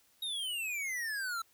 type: exponential sweep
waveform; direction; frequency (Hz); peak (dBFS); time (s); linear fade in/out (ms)
square; down; 3798 to 1318.5; -35; 0.22-1.42; 5
effects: white hiss -68 dBFS RMS until 1.53 s